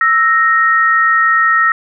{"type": "tone pair together", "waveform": "sine", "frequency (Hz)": [1318.5, 1864.6], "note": ["E6", "A#6"], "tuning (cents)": [0, 0], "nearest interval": "tritone", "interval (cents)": 600, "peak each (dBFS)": -11, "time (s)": [0.01, 1.72], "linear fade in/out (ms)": 2, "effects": []}